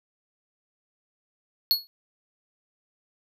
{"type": "tone with exponential decay", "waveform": "square", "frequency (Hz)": 4351, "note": "C#8", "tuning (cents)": -33, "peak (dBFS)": -15, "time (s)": [1.71, 1.87], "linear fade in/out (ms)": 0, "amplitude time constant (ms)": 33, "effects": []}